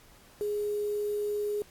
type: tone with quantisation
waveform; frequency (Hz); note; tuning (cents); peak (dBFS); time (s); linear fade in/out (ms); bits
sine; 415.3; G#4; 0; -28; 0.41-1.62; 0; 8
effects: pink hiss -57 dBFS RMS until 1.7 s + AAC 64 kbps